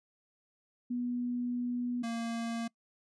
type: tone pair in turn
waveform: sine / square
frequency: 244.3 / 230.9 Hz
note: B3 / A#3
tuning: -19 / -16 cents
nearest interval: minor second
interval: 97 cents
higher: first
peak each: -31 / -34 dBFS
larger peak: first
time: 0.9-2.03 / 2.03-2.68 s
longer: first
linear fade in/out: 10 ms
effects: noise-tail reverb RT60 0.1 s tail -24 dB re dry + resampled to 22050 Hz